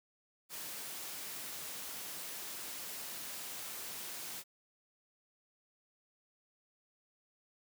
white high-pass noise, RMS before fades -44 dBFS, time 0.49-4.44 s, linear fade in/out 50 ms, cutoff 120 Hz, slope 12 dB/octave, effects none

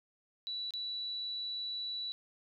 sine tone with dropouts, 3943 Hz, B7, 4 cents flat, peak -36 dBFS, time 0.47-2.12 s, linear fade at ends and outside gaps 0 ms, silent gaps 0.707-0.737 s, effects none

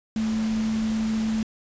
sine tone in noise, 220 Hz, A3, in tune, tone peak -22 dBFS, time 0.16-1.43 s, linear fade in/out 2 ms, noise pink, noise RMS -37 dBFS, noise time 0.16-1.43 s, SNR +12 dB, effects resampled to 16000 Hz

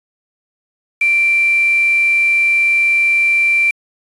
sine tone with quantisation, 2353 Hz, D7, 3 cents sharp, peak -10 dBFS, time 1.01-3.71 s, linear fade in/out 5 ms, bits 5, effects resampled to 24000 Hz

